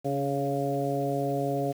harmonic tone with a mistuned harmonic, 139.3 Hz, C#3, 9 cents sharp, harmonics 1 / 2 / 3 / 4 / 5, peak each -32 / -32 / -32 / -32 / -32 dBFS, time 0.04-1.73 s, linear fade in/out 20 ms, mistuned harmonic 2, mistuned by +22 cents, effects 8-bit

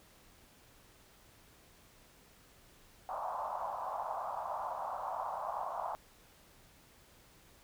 white band-pass noise, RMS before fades -39 dBFS, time 3.09-5.95 s, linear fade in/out 0 ms, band 630 to 1100 Hz, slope 48 dB/octave, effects pink hiss -62 dBFS RMS until 7.63 s

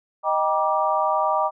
sine chord, Eb major seventh, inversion none, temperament equal with one note detuned, 622.3 / 784 / 954.7 / 1174.7 Hz, Eb5 / G5 / Bb5 / D6, 0 / 0 / +41 / 0 cents, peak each -24 dBFS, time 0.23-1.51 s, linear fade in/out 50 ms, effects none

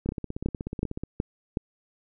two click trains, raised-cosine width 3 ms, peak -19 / -12 dBFS, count 17 / 5, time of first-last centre 0.06-1.036 / 0.09-1.571 s, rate 16.4 / 2.7 Hz, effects none

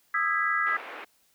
sine chord, E major seventh, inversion third, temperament just, 1236.1 / 1318.5 / 1648.1 / 1977.8 Hz, D#6 / E6 / G#6 / B6, -12 / 0 / -14 / +2 cents, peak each -30 / -29 / -28 / -29 dBFS, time 0.14-0.77 s, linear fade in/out 5 ms
white band-pass noise, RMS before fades -41 dBFS, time 0.66-1.05 s, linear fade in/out 10 ms, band 330 to 2300 Hz, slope 24 dB/octave
effects white hiss -66 dBFS RMS until 1.34 s

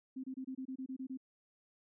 sine tone bursts, 261.6 Hz, C4, in tune, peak -39 dBFS, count 10, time 0.16-1.174 s, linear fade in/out 10 ms, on 78 ms, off 26 ms, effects none

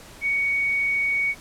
sine tone, 2237 Hz, C#7, 15 cents sharp, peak -20 dBFS, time 0.21-1.35 s, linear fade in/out 50 ms, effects pink hiss -45 dBFS RMS until 1.4 s + low-pass 12000 Hz 12 dB/octave

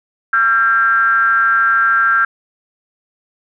triangle ring-modulated tone, 116.54 Hz, A#2, in tune, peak -5 dBFS, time 0.33-2.25 s, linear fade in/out 5 ms, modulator 1480 Hz, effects none

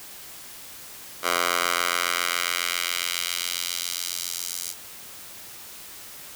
10% pulse tone with high-pass filter sweep, 87.31 Hz, F2, in tune, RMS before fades -27 dBFS, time 1.22-4.75 s, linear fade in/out 50 ms, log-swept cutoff 880 to 6700 Hz, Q 1, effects white hiss -42 dBFS RMS until 6.35 s

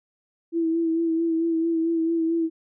sine tone with vibrato, 329.4 Hz, E4, 1 cent flat, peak -20 dBFS, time 0.52-2.5 s, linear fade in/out 50 ms, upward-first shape sine, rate 4.5 Hz, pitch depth 30 cents each way, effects none

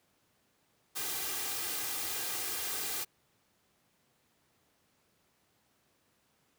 white noise with comb filter, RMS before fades -36 dBFS, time 0.95-3.05 s, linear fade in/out 20 ms, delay 2.5 ms, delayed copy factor +0.6, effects pink hiss -72 dBFS RMS until 6.58 s + high-pass 100 Hz 12 dB/octave

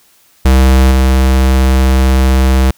square tone with level steps, 65.41 Hz, C2, in tune, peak -5 / -7 dBFS, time 0.45-2.71 s, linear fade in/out 5 ms, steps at 0.91 s, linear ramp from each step 2 ms, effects white hiss -49 dBFS RMS until 2.77 s

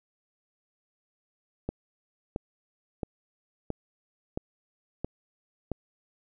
click train, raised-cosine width 2 ms, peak -17 dBFS, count 7, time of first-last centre 1.69-5.717 s, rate 1.49 Hz, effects none

